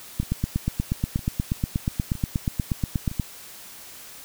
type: two click trains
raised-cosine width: 5 ms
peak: -10 / -22 dBFS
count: 26 / 4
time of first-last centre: 0.2-3.198 / 0.23-3.115 s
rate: 8.34 / 1.04 Hz
effects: white hiss -43 dBFS RMS until 4.24 s